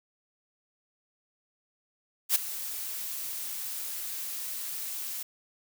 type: noise with ADSR envelope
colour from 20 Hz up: blue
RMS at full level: -21 dBFS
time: 2.29-5.23 s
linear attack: 64 ms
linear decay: 10 ms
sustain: -15 dB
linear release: 6 ms
effects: none